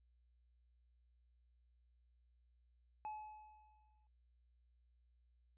triangle tone with exponential decay, 855 Hz, A5, 50 cents flat, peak -40 dBFS, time 3.05-4.07 s, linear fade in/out 0 ms, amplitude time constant 220 ms, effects added 60 Hz sine -70 dBFS peak until 5.57 s + resampled to 8000 Hz

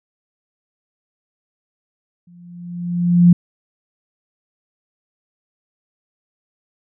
sine tone with exponential growth, 174.61 Hz, F3, in tune, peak -4 dBFS, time 2.27-3.33 s, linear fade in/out 5 ms, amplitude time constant 230 ms, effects none

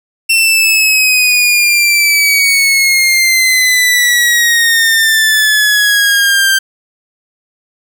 sawtooth exponential sweep, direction down, 2705 to 1568 Hz, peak -4 dBFS, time 0.29-6.59 s, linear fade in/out 10 ms, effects none

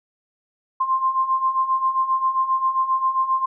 sine beating tone pair, 1046.5 / 1054 Hz, C6 / C6, 0 / +12 cents, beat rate 7.5 Hz, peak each -24 / -19 dBFS, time 0.8-3.46 s, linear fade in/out 10 ms, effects none

